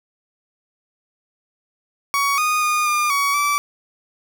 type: tone with pitch steps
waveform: 30% pulse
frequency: 1125 / 1234 / 1223 / 1206 / 1125 / 1158 Hz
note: C#6 / D#6 / D#6 / D6 / C#6 / D6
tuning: +25 / -15 / -30 / +46 / +25 / -25 cents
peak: -14 dBFS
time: 2.14-3.58 s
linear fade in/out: 0 ms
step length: 240 ms
effects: none